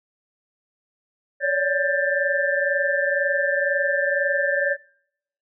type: tone cluster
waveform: sine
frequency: 560 / 582 / 1594 / 1768 Hz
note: C#5 / D5 / G6 / A6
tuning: +18 / -16 / +28 / +8 cents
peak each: -24 / -27 / -26 / -23 dBFS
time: 1.4-4.77 s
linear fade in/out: 50 ms
effects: noise-tail reverb RT60 0.7 s tail -24 dB re dry